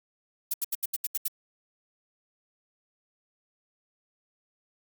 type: noise bursts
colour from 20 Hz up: violet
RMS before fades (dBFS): -28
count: 8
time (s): 0.51-1.281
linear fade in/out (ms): 5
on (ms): 29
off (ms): 77
effects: Opus 48 kbps